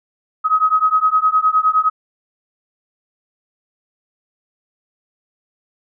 sine beating tone pair, 1263 / 1272.7 Hz, D#6 / D#6, +26 / +39 cents, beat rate 9.7 Hz, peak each -15 dBFS, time 0.44-1.9 s, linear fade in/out 20 ms, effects none

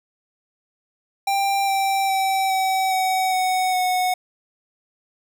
square tone with pitch steps, 790 / 780.5 / 771.1 / 761.8 / 752.6 / 743.5 / 734.5 Hz, G5 / G5 / G5 / G5 / F#5 / F#5 / F#5, +13 / -8 / -29 / -50 / +29 / +8 / -13 cents, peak -19 dBFS, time 1.27-4.14 s, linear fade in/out 5 ms, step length 410 ms, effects none

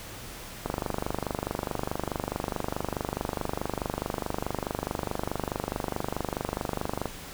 click train, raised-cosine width 1 ms, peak -14 dBFS, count 159, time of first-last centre 0.66-7.057 s, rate 24.7 Hz, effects pink hiss -42 dBFS RMS until 7.33 s

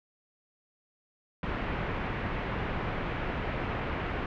pink low-pass noise, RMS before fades -33 dBFS, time 1.43-4.26 s, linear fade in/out 2 ms, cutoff 2500 Hz, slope 24 dB/octave, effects none

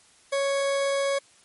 40% pulse tone, 554.4 Hz, C#5, in tune, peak -22 dBFS, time 0.32-1.19 s, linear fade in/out 10 ms, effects white hiss -57 dBFS RMS until 1.44 s + MP3 48 kbps

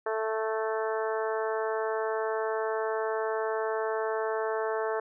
harmonic tone, 220 Hz, A3, in tune, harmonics 2 / 3 / 4 / 5 / 6 / 7 / 8, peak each -30 / -34 / -36 / -38 / -40 / -41 / -42 dBFS, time 0.06-5 s, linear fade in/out 5 ms, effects none

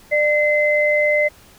sine tone pair together, 597 / 2055 Hz, D5 / C7, +28 / -32 cents, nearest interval octave + major sixth, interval 2140 cents, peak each -16 / -17 dBFS, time 0.11-1.29 s, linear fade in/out 20 ms, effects pink hiss -48 dBFS RMS until 1.58 s

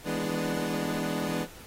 25% pulse chord, E dominant seventh, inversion none, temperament equal, 164.81 / 207.7 / 246.9 / 293.7 Hz, E3 / G#3 / B3 / D4, 0 / 0 / 0 / 0 cents, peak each -31 dBFS, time 0.04-1.47 s, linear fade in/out 50 ms, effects pink hiss -49 dBFS RMS until 1.66 s + AAC 48 kbps

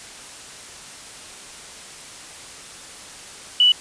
sine tone, 2960 Hz, F#7, in tune, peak -11 dBFS, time 3.6-3.72 s, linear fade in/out 2 ms, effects white hiss -39 dBFS RMS until 3.8 s + resampled to 22050 Hz

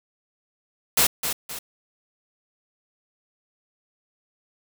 white noise with echo, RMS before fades -18 dBFS, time 0.97-1.07 s, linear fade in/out 5 ms, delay 260 ms, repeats 2, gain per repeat -8 dB, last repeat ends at 1.59 s, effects none

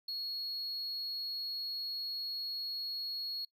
triangle tone, 4325 Hz, C#8, 43 cents flat, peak -35 dBFS, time 0.08-3.45 s, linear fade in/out 5 ms, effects noise-tail reverb RT60 0.1 s tail -23 dB re dry

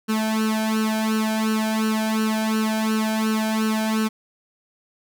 sawtooth tone with flanger, 218.7 Hz, A3, 10 cents flat, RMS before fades -22 dBFS, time 0.08-4.09 s, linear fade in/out 20 ms, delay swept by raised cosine 0.7 to 1.29 ms, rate 2.8 Hz, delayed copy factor +0.95, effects none

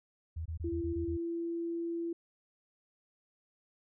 sine tone bursts, 81.1 Hz, E2, 28 cents flat, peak -35 dBFS, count 7, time 0.36-1.171 s, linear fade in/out 10 ms, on 97 ms, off 22 ms
sine tone, 337.1 Hz, E4, 39 cents sharp, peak -33 dBFS, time 0.64-2.13 s, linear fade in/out 5 ms
effects none

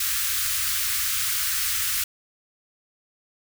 white band-stop noise, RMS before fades -25 dBFS, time 0-2.04 s, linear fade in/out 5 ms, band 110 to 1200 Hz, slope 48 dB/octave, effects none

